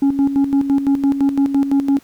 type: tone with tremolo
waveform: sine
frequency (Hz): 277.2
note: C#4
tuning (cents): 0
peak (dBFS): -8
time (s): 0.02-1.99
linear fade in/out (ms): 5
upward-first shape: square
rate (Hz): 5.9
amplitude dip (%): 70
effects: tanh soft clip ceiling -10 dBFS + pink hiss -50 dBFS RMS until 2.03 s